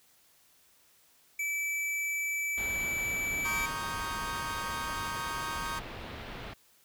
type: tone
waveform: square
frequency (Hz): 2309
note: D7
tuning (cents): -30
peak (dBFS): -31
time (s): 1.39-3.66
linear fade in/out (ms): 5
type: low-pass noise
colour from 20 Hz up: pink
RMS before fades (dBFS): -42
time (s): 2.57-6.54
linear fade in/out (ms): 10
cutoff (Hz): 3900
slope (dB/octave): 24
type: chord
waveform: 40% pulse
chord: Eb dominant seventh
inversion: second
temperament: equal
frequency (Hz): 932.3 / 1108.7 / 1244.5 / 1568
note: Bb5 / Db6 / Eb6 / G6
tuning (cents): 0 / 0 / 0 / 0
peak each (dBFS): -39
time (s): 3.44-5.8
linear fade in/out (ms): 20
effects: white hiss -64 dBFS RMS until 6.84 s